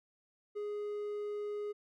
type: tone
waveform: triangle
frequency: 415.3 Hz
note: G#4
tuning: in tune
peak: -34 dBFS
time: 0.55-1.73 s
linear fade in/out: 20 ms
effects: none